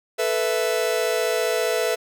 45% pulse chord, A suspended second, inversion none, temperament just, 440 / 495 / 660 Hz, A4 / B4 / E5, 0 / +4 / +2 cents, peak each -25 dBFS, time 0.18-1.96 s, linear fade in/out 20 ms, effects none

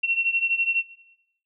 sine beating tone pair, 2719 / 2731 Hz, F7 / F7, -47 / -39 cents, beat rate 12 Hz, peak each -22 / -25 dBFS, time 0.03-0.83 s, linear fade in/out 10 ms, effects noise-tail reverb RT60 0.9 s tail -18 dB re dry

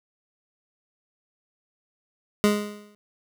25% pulse tone with exponential decay, 207.7 Hz, G#3, in tune, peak -11 dBFS, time 2.44-2.95 s, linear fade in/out 0 ms, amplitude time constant 110 ms, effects none

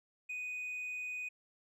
triangle tone with hard clipping, 2489 Hz, D#7, in tune, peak -37 dBFS, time 0.29-1.29 s, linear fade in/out 10 ms, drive 1 dB, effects none

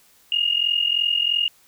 sine tone pair together, 2826 / 2869 Hz, F7 / F7, +20 / +46 cents, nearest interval unison, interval 26 cents, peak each -21 dBFS, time 0.32-1.48 s, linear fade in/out 2 ms, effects white hiss -56 dBFS RMS until 1.67 s

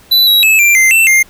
square tone with pitch steps, 3980 / 3871 / 2602 / 2366 / 2082 / 2678 / 2111 Hz, B7 / B7 / E7 / D7 / C7 / E7 / C7, +13 / -35 / -23 / +12 / -9 / +27 / +15 cents, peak -6 dBFS, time 0.11-1.23 s, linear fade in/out 10 ms, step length 160 ms, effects pink hiss -43 dBFS RMS until 1.29 s

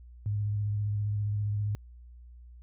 sine tone with vibrato, 103.83 Hz, G#2, in tune, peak -27 dBFS, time 0.26-1.75 s, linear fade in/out 0 ms, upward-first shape sine, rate 15 Hz, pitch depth 24 cents each way, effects added 60 Hz sine -47 dBFS peak until 2.62 s

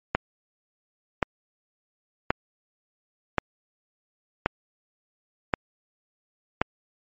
click train, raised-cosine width 0.5 ms, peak -5 dBFS, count 7, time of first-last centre 0.15-6.616 s, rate 0.928 Hz, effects MP3 32 kbps

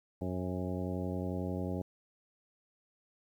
harmonic tone with a mistuned harmonic, 91.1 Hz, F#2, 26 cents flat, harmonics 1 / 2 / 3 / 4 / 5 / 6 / 7 / 9, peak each -38 / -38 / -40 / -43 / -45 / -44 / -47 / -50 dBFS, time 0.21-1.82 s, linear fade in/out 5 ms, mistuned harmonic 7, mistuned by +32 cents, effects 11-bit

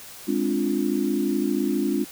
sine chord, D half-diminished seventh, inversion second, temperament equal, 207.7 / 261.6 / 293.7 / 349.2 Hz, Ab3 / C4 / D4 / F4, 0 / 0 / 0 / 0 cents, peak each -27 / -27 / -25 / -27 dBFS, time 0.27-2.05 s, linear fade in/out 20 ms, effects white hiss -42 dBFS RMS until 2.11 s

